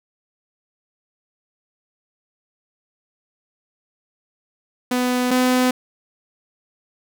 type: tone pair in turn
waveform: sawtooth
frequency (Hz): 249.3 / 252.9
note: B3 / B3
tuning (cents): +16 / +41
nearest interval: unison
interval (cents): 25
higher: second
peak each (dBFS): -14 / -11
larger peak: second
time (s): 4.91-5.31 / 5.31-5.71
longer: neither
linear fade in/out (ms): 5
effects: none